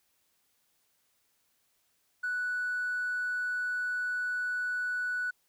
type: tone with hard clipping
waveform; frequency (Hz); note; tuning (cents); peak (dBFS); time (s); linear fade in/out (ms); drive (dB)
sine; 1480; F#6; 0; -30; 2.23-5.31; 10; 1
effects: white hiss -73 dBFS RMS until 5.48 s